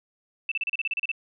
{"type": "tone bursts", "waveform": "sine", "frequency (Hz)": 2655, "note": "E7", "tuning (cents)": 12, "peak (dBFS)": -24, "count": 11, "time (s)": [0.49, 1.116], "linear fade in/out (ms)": 2, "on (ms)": 26, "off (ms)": 34, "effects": []}